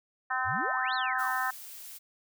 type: harmonic tone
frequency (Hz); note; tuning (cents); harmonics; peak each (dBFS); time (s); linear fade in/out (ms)
257.1; C4; -30; 3 / 4 / 5 / 6 / 7; -34 / -34 / -34 / -34 / -34; 0.3-1.51; 10
type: exponential two-way sweep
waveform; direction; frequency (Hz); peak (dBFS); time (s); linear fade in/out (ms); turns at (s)
sine; up then down; 71.4 to 4435 to 791; -36; 0.44-1.33; 50; 0.94
type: noise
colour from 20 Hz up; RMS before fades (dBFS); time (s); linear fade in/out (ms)
blue; -45; 1.18-1.99; 20
effects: none